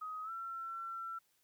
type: tone with pitch glide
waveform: sine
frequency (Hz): 1259 to 1349.4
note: D#6 to E6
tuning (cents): +20 to +40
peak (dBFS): -40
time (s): 0.01-1.19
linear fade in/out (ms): 10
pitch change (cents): +120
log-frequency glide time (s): 0.23-0.31
effects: white hiss -75 dBFS RMS until 1.43 s